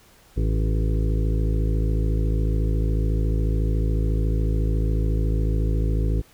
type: harmonic tone with a mistuned harmonic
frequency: 54 Hz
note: A1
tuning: 32 cents flat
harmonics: 1 / 2 / 3 / 5 / 6 / 7 / 8 / 9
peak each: -20 / -26 / -30 / -34 / -36 / -37 / -38 / -39 dBFS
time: 0.36-6.22 s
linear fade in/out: 20 ms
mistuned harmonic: 8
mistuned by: -31 cents
effects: pink hiss -54 dBFS RMS until 6.33 s